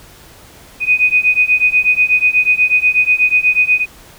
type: beating tone pair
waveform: sine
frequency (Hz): 2488 / 2496.2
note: D#7 / D#7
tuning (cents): -1 / +5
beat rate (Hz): 8.2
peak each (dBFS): -13 / -12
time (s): 0.8-3.86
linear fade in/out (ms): 50
effects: pink hiss -41 dBFS RMS until 4.18 s